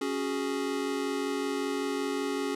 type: chord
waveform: square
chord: C# suspended fourth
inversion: none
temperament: equal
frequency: 277.2 / 370 / 415.3 Hz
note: C#4 / F#4 / G#4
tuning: 0 / 0 / 0 cents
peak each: -33 / -36 / -34 dBFS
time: 0.01-2.55 s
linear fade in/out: 5 ms
effects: low-pass 10000 Hz 12 dB/octave